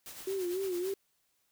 white noise with tremolo, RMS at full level -45 dBFS, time 0.06-0.94 s, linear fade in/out 0 ms, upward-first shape sine, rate 8.9 Hz, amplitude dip 45%
sine tone with vibrato, 370 Hz, F#4, in tune, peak -31 dBFS, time 0.27-0.94 s, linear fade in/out 5 ms, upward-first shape sine, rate 3.5 Hz, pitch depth 100 cents each way
effects white hiss -75 dBFS RMS until 1.51 s

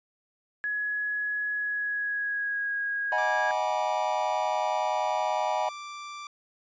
sine tone with pitch glide, 1683 to 1644.6 Hz, G#6 to G#6, +23 to -17 cents, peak -27 dBFS, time 0.64-3.51 s, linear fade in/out 0 ms, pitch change -40 cents, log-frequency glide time 1.52-2.76 s
triangle chord, G# minor seventh, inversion second, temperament equal with one note detuned, 622.3 / 740 / 830.6 / 968 Hz, D#5 / F#5 / G#5 / B5, 0 / 0 / 0 / -35 cents, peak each -29 dBFS, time 3.12-5.69 s, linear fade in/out 2 ms
sawtooth tone, 1174.7 Hz, D6, in tune, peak -34 dBFS, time 3.18-6.27 s, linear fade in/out 2 ms
effects resampled to 16000 Hz

